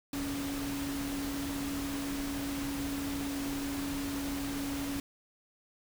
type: tone in noise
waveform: sine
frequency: 279.9 Hz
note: C#4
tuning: 17 cents sharp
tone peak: -34 dBFS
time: 0.13-5 s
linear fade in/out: 2 ms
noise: pink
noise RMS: -40 dBFS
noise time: 0.13-5 s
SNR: +3 dB
effects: none